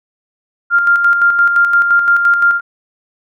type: tone with tremolo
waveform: sine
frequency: 1397 Hz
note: F6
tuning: in tune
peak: -6 dBFS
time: 0.7-2.61 s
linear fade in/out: 50 ms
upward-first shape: square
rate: 5.8 Hz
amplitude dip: 45%
effects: none